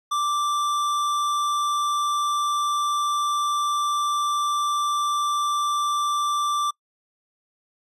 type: tone with tanh clipping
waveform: sine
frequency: 1174.7 Hz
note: D6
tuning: in tune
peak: -23 dBFS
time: 0.11-6.71 s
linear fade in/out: 10 ms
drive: 16 dB
effects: noise-tail reverb RT60 0.1 s tail -26 dB re dry + resampled to 32000 Hz